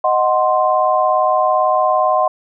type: chord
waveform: sine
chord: C diminished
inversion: first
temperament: equal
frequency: 622.3 / 740 / 1046.5 Hz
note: Eb5 / Gb5 / C6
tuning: 0 / 0 / 0 cents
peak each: -16 dBFS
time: 0.04-2.28 s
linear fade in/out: 5 ms
effects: none

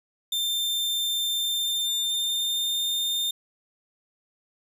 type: tone with pitch glide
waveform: 40% pulse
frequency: 3585 to 3622 Hz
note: A7 to A7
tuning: +32 to +49 cents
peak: -23 dBFS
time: 0.32-3.31 s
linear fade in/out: 5 ms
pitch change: +17 cents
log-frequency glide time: 1.34-2.86 s
effects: none

